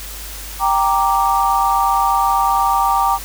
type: chord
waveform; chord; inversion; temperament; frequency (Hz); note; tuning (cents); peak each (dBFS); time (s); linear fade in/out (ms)
sine; G minor; none; equal; 784 / 932.3 / 1174.7; G5 / Bb5 / D6; 0 / 0 / 0; -17; 0.59-3.19; 50
effects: added 50 Hz sine -32 dBFS peak until 3.24 s + white hiss -32 dBFS RMS until 3.24 s